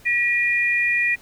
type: tone pair together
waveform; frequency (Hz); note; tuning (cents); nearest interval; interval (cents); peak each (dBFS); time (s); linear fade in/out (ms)
sine; 1923.9 / 2424; B6 / D#7; -46 / -46; major third; 400; -20; 0.05-1.16; 20
effects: pink hiss -50 dBFS RMS until 1.21 s